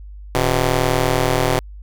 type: ring-modulated tone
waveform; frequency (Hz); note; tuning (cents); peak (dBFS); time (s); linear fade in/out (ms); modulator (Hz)
10% pulse; 130.1; C3; -9; -4; 0.35-1.59; 0; 240
effects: added 50 Hz sine -33 dBFS peak until 1.82 s

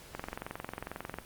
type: click train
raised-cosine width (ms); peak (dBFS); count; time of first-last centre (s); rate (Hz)
0.5; -22; 24; 0.15-1.186; 22.2
effects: pink hiss -52 dBFS RMS until 1.25 s + Opus 48 kbps

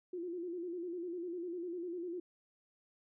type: tone with vibrato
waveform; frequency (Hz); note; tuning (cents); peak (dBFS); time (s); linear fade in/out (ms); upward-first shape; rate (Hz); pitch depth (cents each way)
sine; 349.2; F4; 0; -38; 0.13-2.2; 5; square; 10; 62
effects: none

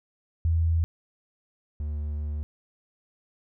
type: tone pair in turn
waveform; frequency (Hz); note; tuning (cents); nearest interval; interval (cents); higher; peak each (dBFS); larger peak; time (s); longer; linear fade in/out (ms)
sine / triangle; 82.41 / 74.49; E2 / D2; 0 / +25; major second; 175; first; -20 / -26; first; 0.45-0.84 / 1.8-2.43; second; 0
effects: none

